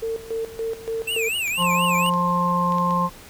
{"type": "tone with tremolo", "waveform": "sine", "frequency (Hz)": 451.8, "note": "A4", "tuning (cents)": 46, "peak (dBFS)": -23, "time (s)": [0.02, 1.29], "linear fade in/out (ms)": 10, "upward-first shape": "square", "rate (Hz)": 3.5, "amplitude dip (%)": 80}
{"type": "tone with vibrato", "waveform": "square", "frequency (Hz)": 2610, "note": "E7", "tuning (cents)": -18, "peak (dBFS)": -23, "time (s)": [1.07, 2.1], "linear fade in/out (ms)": 10, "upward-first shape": "triangle", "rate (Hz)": 4.2, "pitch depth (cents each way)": 220}
{"type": "clicks", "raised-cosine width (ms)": 0.2, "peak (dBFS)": -21, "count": 7, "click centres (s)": [1.477, 1.624, 2.063, 2.138, 2.722, 2.784, 2.908]}
{"type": "harmonic tone", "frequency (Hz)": 176.1, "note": "F3", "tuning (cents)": 15, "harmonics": [1, 3, 5, 6], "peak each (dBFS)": [-23, -29, -29, -20], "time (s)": [1.57, 3.1], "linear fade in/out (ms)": 50}
{"effects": ["pink hiss -44 dBFS RMS until 3.29 s"]}